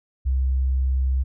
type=tone; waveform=sine; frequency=65.41 Hz; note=C2; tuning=in tune; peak=-18 dBFS; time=0.25-1.24 s; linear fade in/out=20 ms; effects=none